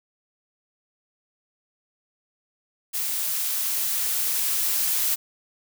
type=noise with level ramp; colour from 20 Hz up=blue; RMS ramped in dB=-27 to -23 dBFS; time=2.93-5.16 s; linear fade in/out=20 ms; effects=none